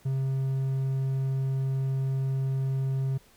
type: tone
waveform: triangle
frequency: 133.9 Hz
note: C3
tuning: 40 cents sharp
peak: -23 dBFS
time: 0.05-3.18 s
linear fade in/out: 10 ms
effects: pink hiss -59 dBFS RMS until 3.36 s